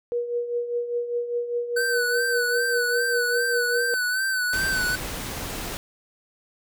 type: tone with tremolo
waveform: sine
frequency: 479 Hz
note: A#4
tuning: 47 cents sharp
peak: -21 dBFS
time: 0.12-3.94 s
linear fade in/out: 0 ms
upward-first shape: triangle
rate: 5 Hz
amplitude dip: 70%
type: tone with vibrato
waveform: square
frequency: 1518 Hz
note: F#6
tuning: 44 cents sharp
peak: -23 dBFS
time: 1.76-4.96 s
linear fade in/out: 10 ms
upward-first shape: sine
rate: 2.5 Hz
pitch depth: 54 cents each way
type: noise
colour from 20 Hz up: pink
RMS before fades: -32 dBFS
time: 4.53-5.77 s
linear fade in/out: 0 ms
effects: none

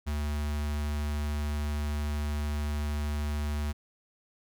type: tone with notch filter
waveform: square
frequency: 73.9 Hz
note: D2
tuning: 11 cents sharp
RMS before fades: -31 dBFS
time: 0.06-3.73 s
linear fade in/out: 20 ms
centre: 460 Hz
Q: 1.5
effects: none

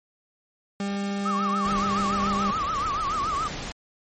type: tone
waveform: 40% pulse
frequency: 199.7 Hz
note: G3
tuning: 32 cents sharp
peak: -25 dBFS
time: 0.8-2.51 s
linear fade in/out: 2 ms
type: tone with vibrato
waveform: sine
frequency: 1200 Hz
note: D6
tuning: 37 cents sharp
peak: -24 dBFS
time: 1.25-3.48 s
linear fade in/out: 10 ms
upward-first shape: triangle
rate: 7 Hz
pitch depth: 180 cents each way
type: noise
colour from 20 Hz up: pink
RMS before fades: -34 dBFS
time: 1.65-3.72 s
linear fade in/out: 2 ms
effects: MP3 32 kbps

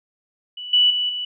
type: tone with level steps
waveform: sine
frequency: 2960 Hz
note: F#7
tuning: in tune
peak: -30 / -12 / -19 / -24 dBFS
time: 0.57-1.25 s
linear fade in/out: 5 ms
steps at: 0.73 / 0.9 / 1.09 s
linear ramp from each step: 5 ms
effects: none

